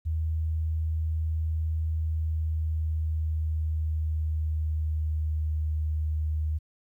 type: tone with pitch glide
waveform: sine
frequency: 79.5 to 77.28 Hz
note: D#2 to D#2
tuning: +38 to -11 cents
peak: -25 dBFS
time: 0.05-6.59 s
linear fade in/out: 20 ms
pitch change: -49 cents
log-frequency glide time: 1.8-5.67 s
effects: 11-bit